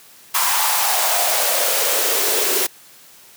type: noise with high-pass filter sweep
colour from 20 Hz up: white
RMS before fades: -18 dBFS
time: 0.34-2.67 s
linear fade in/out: 10 ms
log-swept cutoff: 1000 to 360 Hz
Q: 5
effects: white hiss -46 dBFS RMS until 3.36 s + high-pass 100 Hz 12 dB/octave